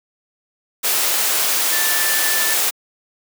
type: tone in noise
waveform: sine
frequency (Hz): 1760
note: A6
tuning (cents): 0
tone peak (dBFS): -23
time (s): 1.71-2.55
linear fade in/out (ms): 20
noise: white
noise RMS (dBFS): -18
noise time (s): 0.83-2.71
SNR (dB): -8
effects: high-pass 400 Hz 12 dB/octave